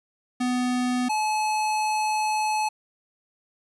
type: tone pair in turn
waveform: square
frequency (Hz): 249 / 858.1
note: B3 / A5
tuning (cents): +14 / -44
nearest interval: octave + major sixth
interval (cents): 2142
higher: second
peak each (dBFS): -23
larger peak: neither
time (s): 0.4-1.09 / 1.09-2.69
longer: second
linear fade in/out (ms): 10
effects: resampled to 24000 Hz + 10-bit